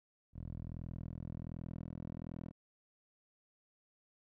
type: tone with band-pass filter sweep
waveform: 10% pulse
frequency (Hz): 41.32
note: E1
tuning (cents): +5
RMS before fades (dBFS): -45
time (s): 0.33-2.53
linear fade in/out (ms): 50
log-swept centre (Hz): 87 to 230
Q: 0.73
effects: none